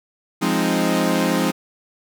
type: chord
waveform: sawtooth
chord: F minor seventh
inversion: none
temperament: equal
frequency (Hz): 174.61 / 207.7 / 261.6 / 311.1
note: F3 / Ab3 / C4 / Eb4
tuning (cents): 0 / 0 / 0 / 0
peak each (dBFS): -19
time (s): 0.41-1.52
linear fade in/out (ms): 20
effects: none